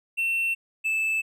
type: tone pair in turn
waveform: triangle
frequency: 2700 / 2629 Hz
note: E7 / E7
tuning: +41 / -5 cents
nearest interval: unison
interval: 46 cents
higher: first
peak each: -21 dBFS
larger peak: neither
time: 0.17-0.55 / 0.84-1.22 s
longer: neither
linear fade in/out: 20 ms
effects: none